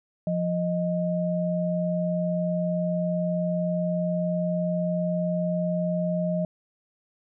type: tone pair together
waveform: sine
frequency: 174.6 / 622.2 Hz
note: F3 / D#5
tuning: 0 / 0 cents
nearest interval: octave + minor seventh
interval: 2200 cents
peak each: -25 / -27 dBFS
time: 0.27-6.45 s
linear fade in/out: 2 ms
effects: none